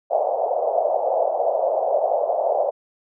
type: band-pass noise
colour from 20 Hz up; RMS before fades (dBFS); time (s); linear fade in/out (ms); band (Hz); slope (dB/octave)
pink; -21; 0.1-2.71; 20; 540 to 730; 48
effects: none